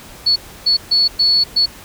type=tone bursts at uneven times; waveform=sine; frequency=4413 Hz; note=C#8; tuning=9 cents flat; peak=-10 dBFS; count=5; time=0.26-0.36 / 0.66-0.77 / 0.91-1.08 / 1.19-1.44 / 1.56-1.66 s; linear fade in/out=10 ms; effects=pink hiss -38 dBFS RMS until 1.84 s